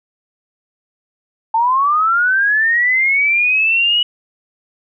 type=linear sweep; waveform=sine; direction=up; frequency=880 to 2937 Hz; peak=-11 dBFS; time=1.54-4.03 s; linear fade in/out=5 ms; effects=none